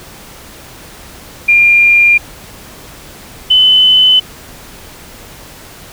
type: tone pair in turn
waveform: sine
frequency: 2400 / 3024 Hz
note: D7 / F#7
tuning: +37 / +37 cents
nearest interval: major third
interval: 400 cents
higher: second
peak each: -4 dBFS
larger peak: neither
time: 1.48-2.18 / 3.5-4.2 s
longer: neither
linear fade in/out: 10 ms
effects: pink hiss -34 dBFS RMS until 5.92 s